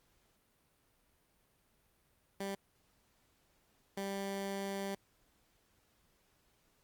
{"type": "tone bursts at uneven times", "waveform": "15% pulse", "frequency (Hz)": 196.8, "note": "G3", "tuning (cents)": 7, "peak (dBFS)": -31, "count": 2, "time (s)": [[2.4, 2.55], [3.97, 4.95]], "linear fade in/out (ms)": 5, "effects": ["pink hiss -73 dBFS RMS until 6.83 s", "Opus 48 kbps"]}